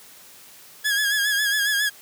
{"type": "tone with vibrato", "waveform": "sawtooth", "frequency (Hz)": 1667, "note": "G#6", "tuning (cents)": 6, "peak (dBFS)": -16, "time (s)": [0.84, 1.9], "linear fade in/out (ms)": 20, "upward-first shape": "sine", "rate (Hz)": 7.3, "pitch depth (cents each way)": 56, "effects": ["white hiss -47 dBFS RMS until 2.01 s", "high-pass 100 Hz 12 dB/octave"]}